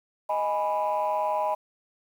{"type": "chord", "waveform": "sine", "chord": "G# minor", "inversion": "second", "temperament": "equal", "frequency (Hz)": [622.3, 830.6, 987.8], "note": ["D#5", "G#5", "B5"], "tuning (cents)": [0, 0, 0], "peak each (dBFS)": -27, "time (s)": [0.29, 1.55], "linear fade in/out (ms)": 10, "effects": ["tanh soft clip ceiling -18 dBFS", "9-bit"]}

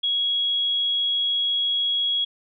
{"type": "tone", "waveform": "sine", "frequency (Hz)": 3322, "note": "G#7", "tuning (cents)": 0, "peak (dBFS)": -20, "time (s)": [0.03, 2.25], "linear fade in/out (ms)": 10, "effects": []}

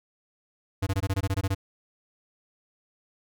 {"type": "tone bursts", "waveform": "square", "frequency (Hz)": 96.8, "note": "G2", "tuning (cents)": -21, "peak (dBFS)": -24, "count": 11, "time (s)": [0.82, 1.548], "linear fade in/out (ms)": 10, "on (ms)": 48, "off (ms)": 20, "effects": []}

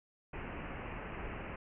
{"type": "low-pass noise", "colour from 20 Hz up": "pink", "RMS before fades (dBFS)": -43, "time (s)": [0.33, 1.56], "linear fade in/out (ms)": 5, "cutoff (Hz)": 2800, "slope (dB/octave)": 96, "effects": []}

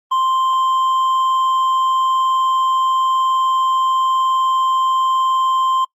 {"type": "tone with hard clipping", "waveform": "sine", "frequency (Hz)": 1046.5, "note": "C6", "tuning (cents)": 0, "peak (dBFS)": -15, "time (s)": [0.11, 5.85], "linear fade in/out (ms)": 10, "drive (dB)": 4, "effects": ["noise-tail reverb RT60 0.1 s tail -23 dB re dry", "Opus 24 kbps"]}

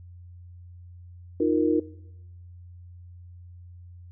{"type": "chord", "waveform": "sine", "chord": "Eb suspended second", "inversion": "none", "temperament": "just", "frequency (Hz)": [311.1, 350, 466.7], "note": ["Eb4", "F4", "Bb4"], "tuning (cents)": [0, 4, 2], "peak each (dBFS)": [-23, -25, -25], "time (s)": [1.4, 1.8], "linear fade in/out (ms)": 5, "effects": ["noise-tail reverb RT60 0.9 s tail -20 dB re dry", "added 88 Hz sine -43 dBFS peak until 4.11 s"]}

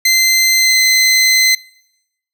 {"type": "tone with pitch glide", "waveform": "20% pulse", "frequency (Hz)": [2068, 2050], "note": ["C7", "C7"], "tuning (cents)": [-21, -36], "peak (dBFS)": -4, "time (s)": [0.05, 1.55], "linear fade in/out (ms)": 5, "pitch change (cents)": -15, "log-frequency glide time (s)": [0.56, 0.81], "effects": ["noise-tail reverb RT60 0.9 s tail -24 dB re dry"]}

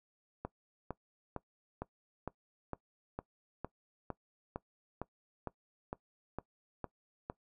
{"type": "click train", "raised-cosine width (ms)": 1, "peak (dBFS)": -24, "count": 16, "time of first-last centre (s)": [0.45, 7.299], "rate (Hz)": 2.19, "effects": ["noise-tail reverb RT60 0.1 s tail -20 dB re dry"]}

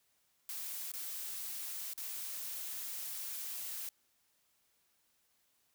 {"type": "noise with dropouts", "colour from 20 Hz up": "blue", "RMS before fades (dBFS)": -42, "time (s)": [0.49, 3.89], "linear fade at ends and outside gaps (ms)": 1, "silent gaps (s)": [[0.918, 0.937], [1.935, 1.977]], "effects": ["white hiss -75 dBFS RMS until 5.74 s"]}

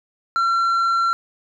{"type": "tone with tanh clipping", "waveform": "sine", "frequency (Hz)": 1361, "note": "F6", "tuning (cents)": -45, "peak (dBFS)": -17, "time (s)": [0.36, 1.13], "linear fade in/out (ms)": 0, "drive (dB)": 5, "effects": []}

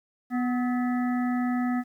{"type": "harmonic tone with a mistuned harmonic", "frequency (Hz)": 246.9, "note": "B3", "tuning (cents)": 0, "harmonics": [1, 3, 5, 7, 8], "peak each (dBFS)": [-24, -34, -38, -41, -42], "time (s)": [0.3, 1.84], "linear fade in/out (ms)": 50, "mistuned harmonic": 5, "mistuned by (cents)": 60, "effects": ["10-bit"]}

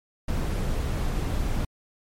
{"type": "noise", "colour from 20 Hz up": "brown", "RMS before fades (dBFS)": -26, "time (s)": [0.28, 1.65], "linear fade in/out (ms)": 5, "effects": ["MP3 64 kbps"]}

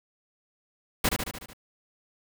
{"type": "noise with echo", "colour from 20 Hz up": "pink", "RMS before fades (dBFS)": -23, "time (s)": [1.04, 1.09], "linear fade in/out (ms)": 5, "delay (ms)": 74, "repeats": 6, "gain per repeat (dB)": -4, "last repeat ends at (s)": 1.534, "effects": []}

